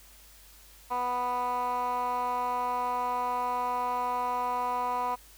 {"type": "tone with band-pass filter", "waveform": "15% pulse", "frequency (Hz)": 246.9, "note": "B3", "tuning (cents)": 0, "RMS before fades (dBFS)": -30, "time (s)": [0.9, 5.16], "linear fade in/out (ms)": 20, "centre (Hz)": 1000, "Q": 3.5, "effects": ["added 50 Hz sine -56 dBFS peak until 5.37 s", "white hiss -55 dBFS RMS until 5.37 s"]}